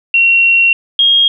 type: tone pair in turn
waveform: sine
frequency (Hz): 2736 / 3254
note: F7 / G#7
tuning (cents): -36 / -36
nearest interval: minor third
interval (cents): 300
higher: second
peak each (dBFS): -6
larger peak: neither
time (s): 0.14-0.73 / 0.99-1.28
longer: first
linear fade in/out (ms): 2
effects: none